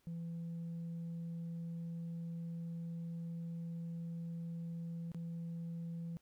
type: tone with dropouts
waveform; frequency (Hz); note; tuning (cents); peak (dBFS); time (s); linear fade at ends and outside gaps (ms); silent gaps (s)
sine; 167.8; E3; +31; -38; 0.07-6.17; 0; 5.118-5.146
effects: tanh soft clip ceiling -39 dBFS + pink hiss -75 dBFS RMS until 6.21 s